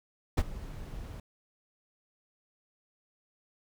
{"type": "noise with ADSR envelope", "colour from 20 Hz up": "brown", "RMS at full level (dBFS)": -21, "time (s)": [0.37, 1.2], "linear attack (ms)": 12, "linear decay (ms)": 42, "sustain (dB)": -20, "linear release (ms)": 3, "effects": []}